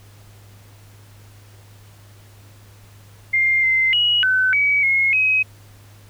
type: tone with pitch steps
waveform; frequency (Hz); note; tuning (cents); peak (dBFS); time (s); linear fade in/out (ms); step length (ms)
sine; 2109 / 2075 / 2907 / 1517 / 2273 / 2162 / 2537; C7 / C7 / F#7 / F#6 / C#7 / C#7 / D#7; +13 / -15 / -31 / +43 / +43 / -44 / +33; -14; 3.33-5.43; 10; 300
effects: added 102 Hz sine -44 dBFS peak until 6.09 s + pink hiss -51 dBFS RMS until 6.09 s